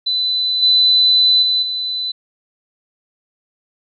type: tone with level steps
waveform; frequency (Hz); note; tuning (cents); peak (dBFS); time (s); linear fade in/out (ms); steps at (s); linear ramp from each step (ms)
sine; 4005; B7; +23; -15 / -9 / -13 / -19; 0.06-2.12; 10; 0.62 / 1.42 / 1.62; 10
effects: none